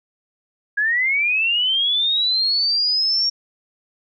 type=linear sweep; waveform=sine; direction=up; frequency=1638 to 5570 Hz; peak=-16 dBFS; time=0.77-3.3 s; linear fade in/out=10 ms; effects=none